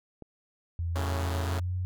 click, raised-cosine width 2 ms, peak -30 dBFS, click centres 0.223 s
sine tone with pitch glide, 84.7 to 91.31 Hz, E2 to F#2, +48 to -22 cents, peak -28 dBFS, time 0.79-1.85 s, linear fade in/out 0 ms, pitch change +130 cents, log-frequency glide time 1.38-1.74 s
5% pulse chord, F# minor, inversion none, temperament equal, 92.5 / 110 / 138.59 Hz, F#2 / A2 / C#3, 0 / 0 / 0 cents, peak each -28 / -26 / -26 dBFS, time 0.95-1.6 s, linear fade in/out 10 ms
effects none

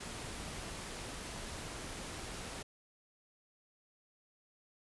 pink noise, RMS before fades -44 dBFS, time 0-2.63 s, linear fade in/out 10 ms, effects resampled to 24000 Hz

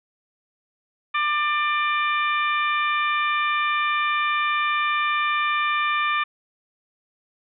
harmonic tone, 595 Hz, D5, 22 cents sharp, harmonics 2 / 3 / 4 / 5 / 6, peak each -22 / -27 / -26 / -35 / -34 dBFS, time 1.14-6.24 s, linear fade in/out 10 ms, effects none

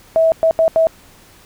sine tone bursts at uneven times, 650 Hz, E5, 24 cents flat, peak -9 dBFS, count 4, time 0.16-0.32 / 0.43-0.51 / 0.59-0.68 / 0.76-0.87 s, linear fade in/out 0 ms, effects pink hiss -46 dBFS RMS until 1.45 s

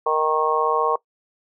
harmonic tone, 155.56 Hz, D#3, in tune, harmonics 3 / 4 / 5 / 6 / 7, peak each -22 / -27 / -26 / -25 / -22 dBFS, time 0.06-0.96 s, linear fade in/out 5 ms, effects noise-tail reverb RT60 0.1 s tail -20 dB re dry

